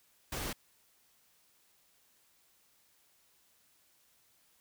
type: noise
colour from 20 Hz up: pink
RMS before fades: -38 dBFS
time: 0.32-0.53 s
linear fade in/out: 5 ms
effects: white hiss -69 dBFS RMS until 4.6 s